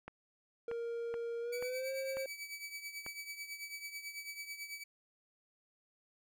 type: clicks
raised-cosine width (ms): 0.5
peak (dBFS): -30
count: 6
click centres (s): 0.08 / 0.714 / 1.141 / 1.625 / 2.17 / 3.064
type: tone with pitch glide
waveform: triangle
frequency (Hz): 467.1 to 533.5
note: A#4 to C5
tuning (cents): +3 to +34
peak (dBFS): -35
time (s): 0.68-2.26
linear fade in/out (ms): 2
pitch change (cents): +231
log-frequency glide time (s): 1.41-1.91
type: tone with tremolo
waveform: sawtooth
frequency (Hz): 2292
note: D7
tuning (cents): -43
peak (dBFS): -37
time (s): 1.52-4.84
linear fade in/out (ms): 10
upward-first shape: triangle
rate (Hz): 9.1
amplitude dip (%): 75
effects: none